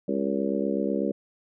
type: harmonic tone with a mistuned harmonic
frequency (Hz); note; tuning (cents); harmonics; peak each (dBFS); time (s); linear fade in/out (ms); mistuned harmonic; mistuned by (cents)
68.1; C#2; -30; 3 / 4 / 5 / 6 / 7 / 8; -29 / -30 / -31 / -32 / -32 / -33; 0.08-1.12; 5; 8; +54
effects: none